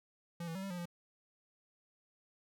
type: tone with pitch steps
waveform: square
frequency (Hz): 170.9 / 164.1 / 191.3 / 195.8 / 177.6 / 173.3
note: F3 / E3 / G3 / G3 / F3 / F3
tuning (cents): -37 / -8 / -42 / -2 / +29 / -13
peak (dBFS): -40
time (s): 0.4-0.856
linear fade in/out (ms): 5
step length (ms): 76
effects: none